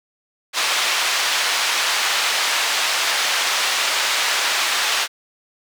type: band-pass noise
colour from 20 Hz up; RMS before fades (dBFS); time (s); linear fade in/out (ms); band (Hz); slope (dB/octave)
white; -20; 0.53-5.08; 50; 770 to 4400; 12
effects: none